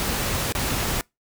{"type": "noise with dropouts", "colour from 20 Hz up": "pink", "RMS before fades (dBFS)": -25, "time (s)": [0, 1.01], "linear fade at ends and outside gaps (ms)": 0, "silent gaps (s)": [0.523, 0.551], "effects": ["noise-tail reverb RT60 0.2 s tail -25 dB re dry"]}